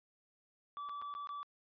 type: tone with dropouts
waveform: triangle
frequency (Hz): 1155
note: D6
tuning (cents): -29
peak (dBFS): -39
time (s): 0.77-1.43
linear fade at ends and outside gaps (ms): 0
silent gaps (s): 0.889-0.894 / 1.016-1.022 / 1.14-1.15 / 1.272-1.291
effects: resampled to 11025 Hz